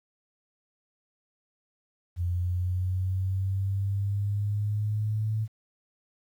sine linear sweep, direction up, 87.2 to 109.8 Hz, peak -25 dBFS, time 2.16-5.48 s, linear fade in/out 50 ms, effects 10-bit

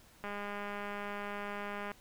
click train, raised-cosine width 0.5 ms, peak -26 dBFS, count 343, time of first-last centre 0.24-1.916 s, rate 204 Hz, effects pink hiss -61 dBFS RMS until 2 s

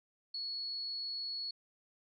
sine tone, 4373 Hz, C#8, 24 cents flat, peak -37 dBFS, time 0.34-1.51 s, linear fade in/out 5 ms, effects none

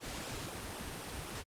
pink noise with flanger, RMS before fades -42 dBFS, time 0-1.44 s, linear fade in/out 50 ms, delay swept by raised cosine 0.45 to 6.15 ms, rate 3.9 Hz, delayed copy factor -0.8, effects low-pass 11000 Hz 12 dB/octave + Opus 48 kbps

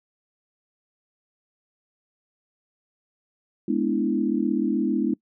sine chord, E dominant seventh, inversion first, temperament equal with one note detuned, 209.7 / 246.9 / 293.7 / 329.6 Hz, G#3 / B3 / D4 / E4, +17 / 0 / 0 / 0 cents, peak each -26 dBFS, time 3.68-5.14 s, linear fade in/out 5 ms, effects noise-tail reverb RT60 0.1 s tail -23 dB re dry

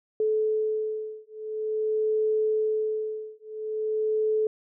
sine beating tone pair, 432.7 / 433.17 Hz, A4 / A4, -29 / -27 cents, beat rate 0.47 Hz, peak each -27 dBFS, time 0.2-4.47 s, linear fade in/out 2 ms, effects none

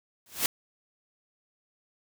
white noise with exponential growth, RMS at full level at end -22 dBFS, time 0.26-0.46 s, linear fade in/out 1 ms, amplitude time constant 42 ms, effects none

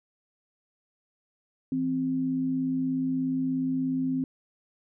sine tone pair together, 164.8 / 261.6 Hz, E3 / C4, 0 / 0 cents, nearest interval minor sixth, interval 800 cents, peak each -35 / -25 dBFS, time 1.72-4.24 s, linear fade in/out 2 ms, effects none

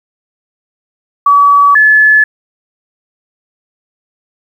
sine tone pair in turn, 1141 / 1722.3 Hz, C#6 / A6, +50 / -37 cents, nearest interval perfect fifth, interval 713 cents, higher second, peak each -3 dBFS, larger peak neither, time 1.26-1.75 / 1.75-2.24 s, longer neither, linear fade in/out 5 ms, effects 7-bit

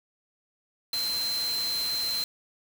sine tone in noise, 4107 Hz, C8, 33 cents flat, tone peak -27 dBFS, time 0.93-2.24 s, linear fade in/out 2 ms, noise white, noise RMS -36 dBFS, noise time 0.93-2.24 s, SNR +6 dB, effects none

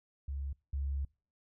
sine tone pair in turn, 69.3 / 69.3 Hz, C#2 / C#2, 0 / 0 cents, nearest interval unison, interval 0 cents, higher neither, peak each -35 / -32 dBFS, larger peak second, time 0.28-0.53 / 0.73-1.05 s, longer second, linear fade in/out 5 ms, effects noise-tail reverb RT60 0.4 s tail -26 dB re dry

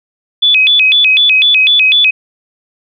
sine tone with vibrato, 2960 Hz, F#7, in tune, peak -5 dBFS, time 0.42-2.11 s, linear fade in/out 10 ms, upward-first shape square, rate 4 Hz, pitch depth 270 cents each way, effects none

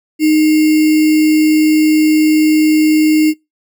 sine tone with sample-and-hold, 309.3 Hz, D#4, 10 cents flat, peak -7 dBFS, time 0.19-3.34 s, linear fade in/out 50 ms, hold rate 2450 Hz, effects noise-tail reverb RT60 0.2 s tail -23 dB re dry

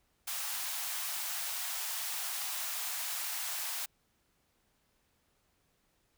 white high-pass noise, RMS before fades -37 dBFS, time 0.27-3.86 s, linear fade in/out 10 ms, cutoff 660 Hz, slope 48 dB/octave, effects pink hiss -74 dBFS RMS until 6.17 s

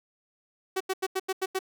sawtooth tone bursts, 378.7 Hz, F#4, 40 cents sharp, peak -22 dBFS, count 7, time 0.76-1.591 s, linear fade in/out 10 ms, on 45 ms, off 86 ms, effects none

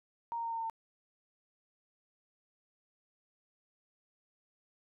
sine tone with pitch steps, 932.3 / 926.4 / 920.5 / 914.7 / 908.9 / 903.1 Hz, A#5 / A#5 / A#5 / A#5 / A#5 / A5, 0 / -11 / -22 / -33 / -44 / +45 cents, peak -34 dBFS, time 0.32-0.698 s, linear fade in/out 0 ms, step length 63 ms, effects none

